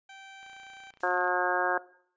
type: tone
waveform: 15% pulse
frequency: 778 Hz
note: G5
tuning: 13 cents flat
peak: -40 dBFS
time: 0.09-0.91 s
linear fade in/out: 5 ms
type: click train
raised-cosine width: 0.3 ms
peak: -40 dBFS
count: 26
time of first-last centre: 0.43-1.277 s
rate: 29.5 Hz
type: noise with exponential decay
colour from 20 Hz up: blue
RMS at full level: -50 dBFS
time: 1-1.44 s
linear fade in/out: 5 ms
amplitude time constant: 95 ms
type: harmonic tone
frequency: 180.1 Hz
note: F#3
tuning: 46 cents flat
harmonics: 2 / 3 / 4 / 5 / 6 / 7 / 8 / 9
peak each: -34 / -32 / -31 / -33 / -35 / -36 / -35 / -31 dBFS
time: 1.03-1.78 s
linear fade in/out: 5 ms
effects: noise-tail reverb RT60 0.6 s tail -19 dB re dry + resampled to 16000 Hz